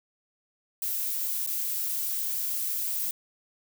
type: noise with dropouts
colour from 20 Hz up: violet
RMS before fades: -30 dBFS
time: 0.82-3.11 s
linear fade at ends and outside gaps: 2 ms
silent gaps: 1.464-1.472 s
effects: none